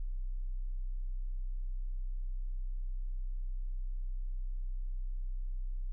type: tone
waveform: sine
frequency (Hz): 31.68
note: B0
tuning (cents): +45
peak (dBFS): -33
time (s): 0-5.92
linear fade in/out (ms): 0
effects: none